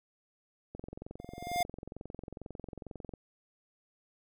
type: click train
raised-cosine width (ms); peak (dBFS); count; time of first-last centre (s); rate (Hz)
2; -29; 54; 0.75-3.137; 22.2
type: tone with exponential growth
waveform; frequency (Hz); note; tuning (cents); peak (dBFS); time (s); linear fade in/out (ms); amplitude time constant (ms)
square; 706; F5; +19; -26; 1.19-1.63; 5; 94
effects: none